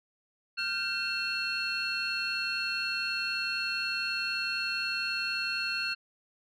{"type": "tone cluster", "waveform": "sine", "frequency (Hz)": [1399, 1550, 2702, 4312], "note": ["F6", "G6", "E7", "C#8"], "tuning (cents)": [3, -20, 42, -49], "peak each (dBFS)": [-36, -36, -32, -33], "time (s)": [0.57, 5.95], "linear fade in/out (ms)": 20, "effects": ["tanh soft clip ceiling -23 dBFS"]}